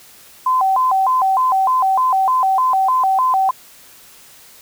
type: tone with vibrato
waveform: sine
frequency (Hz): 887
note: A5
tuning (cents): +14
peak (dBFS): -12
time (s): 0.46-3.51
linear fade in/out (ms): 5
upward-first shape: square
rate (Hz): 3.3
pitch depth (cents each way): 250
effects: white hiss -44 dBFS RMS until 4.61 s